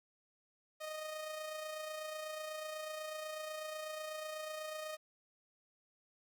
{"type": "tone with amplitude modulation", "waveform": "sawtooth", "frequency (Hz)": 620, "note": "D#5", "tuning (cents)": -6, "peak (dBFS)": -36, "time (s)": [0.8, 4.97], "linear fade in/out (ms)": 20, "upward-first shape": "sine", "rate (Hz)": 28.1, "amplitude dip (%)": 40, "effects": ["12-bit"]}